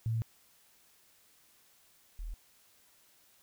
sine tone pair in turn, 113.2 / 40.16 Hz, A2 / E1, +50 / -44 cents, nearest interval octave + tritone, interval 1794 cents, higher first, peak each -29 / -37 dBFS, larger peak first, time 0.06-0.22 / 2.19-2.34 s, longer first, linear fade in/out 0 ms, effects white hiss -65 dBFS RMS until 3.42 s

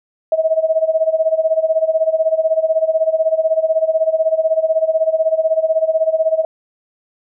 sine tone with tremolo, 640 Hz, D#5, 49 cents sharp, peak -9 dBFS, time 0.32-6.45 s, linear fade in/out 2 ms, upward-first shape sine, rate 16 Hz, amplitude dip 85%, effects none

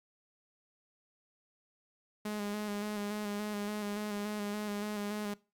sawtooth tone with vibrato, 207.7 Hz, G#3, in tune, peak -31 dBFS, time 2.25-5.34 s, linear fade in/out 5 ms, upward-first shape square, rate 3.5 Hz, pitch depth 24 cents each way, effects noise-tail reverb RT60 0.3 s tail -21 dB re dry + Opus 48 kbps

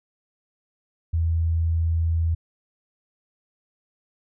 sine tone, 82.41 Hz, E2, in tune, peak -19 dBFS, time 1.13-2.35 s, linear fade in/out 10 ms, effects none

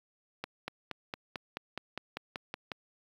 accelerating click train, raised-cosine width 0.3 ms, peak -20 dBFS, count 12, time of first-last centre 0.44-2.718 s, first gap 240 ms, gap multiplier 0.97, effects high-pass 100 Hz 12 dB/octave + 9-bit

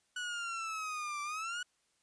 30% pulse exponential two-way sweep, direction down then up, 1480 to 1166 to 1480 Hz, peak -34 dBFS, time 0.16-1.63 s, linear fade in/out 5 ms, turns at 1.22 s, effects white hiss -75 dBFS RMS until 2.02 s + resampled to 22050 Hz

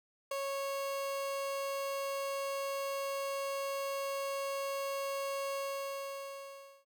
30% pulse tone with ADSR envelope, 551 Hz, C#5, 11 cents flat, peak -29 dBFS, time 0.31-6.85 s, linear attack 6 ms, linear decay 4 ms, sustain -3 dB, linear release 1300 ms, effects none

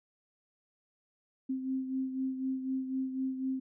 sine beating tone pair, 262.2 / 266.2 Hz, C4 / C4, +4 / +30 cents, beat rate 4 Hz, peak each -32 / -40 dBFS, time 1.49-3.6 s, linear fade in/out 10 ms, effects none

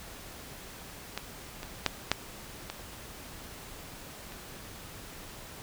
clicks, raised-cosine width 0.2 ms, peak -15 / -23 / -7 / -6 / -18 / -28 dBFS, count 6, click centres 1.176 / 1.631 / 1.863 / 2.116 / 2.7 / 4.322 s, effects pink hiss -46 dBFS RMS until 5.62 s

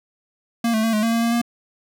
square tone with pitch steps, 232.5 / 219 / 226.1 / 212.9 / 228.6 / 230.6 / 232.5 / 235.9 Hz, A#3 / A3 / A3 / G#3 / A#3 / A#3 / A#3 / A#3, -4 / -8 / +47 / +43 / -34 / -19 / -4 / +21 cents, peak -18 dBFS, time 0.64-1.416 s, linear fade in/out 5 ms, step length 97 ms, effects none

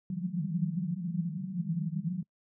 pink band-pass noise, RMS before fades -33 dBFS, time 0.1-2.23 s, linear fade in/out 2 ms, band 160 to 190 Hz, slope 96 dB/octave, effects noise-tail reverb RT60 0.1 s tail -24 dB re dry

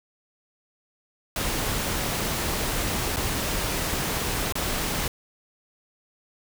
pink noise with dropouts, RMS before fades -27 dBFS, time 1.36-5.08 s, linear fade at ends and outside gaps 2 ms, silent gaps 3.162-3.168 / 4.524-4.554 s, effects none

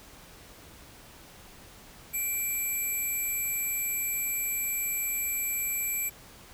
sine tone cluster, 2341 / 7770 / 11680 Hz, D7 / B8 / F#9, -6 / -29 / -24 cents, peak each -35 / -34 / -30 dBFS, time 2.13-6.1 s, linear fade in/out 20 ms, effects pink hiss -51 dBFS RMS until 6.53 s

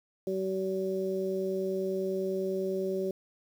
harmonic tone, 190 Hz, F#3, 46 cents sharp, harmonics 1 / 2 / 3, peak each -36 / -30 / -36 dBFS, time 0.27-3.11 s, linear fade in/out 2 ms, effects 9-bit

